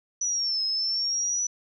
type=linear two-way sweep; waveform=sine; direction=down then up; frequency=5950 to 5120 to 5950 Hz; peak=-24 dBFS; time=0.21-1.47 s; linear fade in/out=5 ms; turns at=0.64 s; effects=none